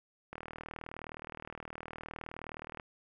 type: click train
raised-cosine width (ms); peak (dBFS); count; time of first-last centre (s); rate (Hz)
0.5; -27; 98; 0.33-2.798; 39.3
effects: none